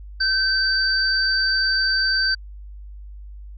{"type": "tone pair together", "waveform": "sine", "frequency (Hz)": [1546, 4633], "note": ["G6", "D8"], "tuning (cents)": [-24, -24], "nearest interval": "octave + perfect fifth", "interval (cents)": 1900, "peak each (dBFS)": -20, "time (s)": [0.2, 2.35], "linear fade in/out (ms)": 10, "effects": ["added 50 Hz sine -35 dBFS peak until 3.57 s"]}